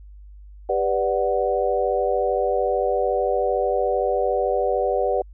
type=chord; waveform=sine; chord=G major seventh; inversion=none; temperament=equal with one note detuned; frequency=396.3 / 493.9 / 587.3 / 740 Hz; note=G4 / B4 / D5 / F#5; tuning=+19 / 0 / 0 / 0 cents; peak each=-25 / -23 / -24 / -25 dBFS; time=0.69-5.22 s; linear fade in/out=5 ms; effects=added 50 Hz sine -40 dBFS peak until 5.33 s